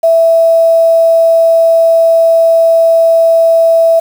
sine tone with quantisation, 660 Hz, E5, 2 cents sharp, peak -4 dBFS, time 0.03-4 s, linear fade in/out 10 ms, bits 5, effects none

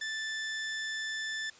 sawtooth tone, 1760 Hz, A6, in tune, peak -30 dBFS, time 0.01-1.5 s, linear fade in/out 5 ms, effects white hiss -56 dBFS RMS until 1.59 s + resampled to 16000 Hz

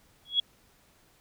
sine tone with exponential growth, 3340 Hz, G#7, 9 cents sharp, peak -18 dBFS, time 0.25-0.4 s, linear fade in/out 5 ms, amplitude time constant 31 ms, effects pink hiss -63 dBFS RMS until 1.2 s

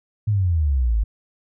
sine exponential sweep, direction down, 110 to 50.3 Hz, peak -16 dBFS, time 0.27-1.04 s, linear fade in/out 10 ms, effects none

